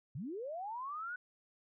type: linear sweep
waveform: sine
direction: up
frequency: 110.5 to 1500 Hz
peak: -39 dBFS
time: 0.15-1.16 s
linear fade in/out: 5 ms
effects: none